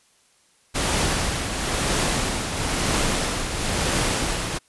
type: noise with tremolo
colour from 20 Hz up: pink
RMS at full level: -21 dBFS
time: 0.74-4.59 s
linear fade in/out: 20 ms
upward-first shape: triangle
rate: 1 Hz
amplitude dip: 55%
effects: white hiss -60 dBFS RMS until 4.68 s + resampled to 24000 Hz